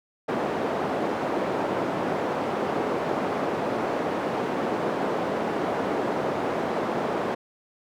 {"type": "band-pass noise", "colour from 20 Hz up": "white", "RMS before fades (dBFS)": -27, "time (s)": [0.28, 7.35], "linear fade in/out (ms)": 10, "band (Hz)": [220, 670], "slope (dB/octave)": 12, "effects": []}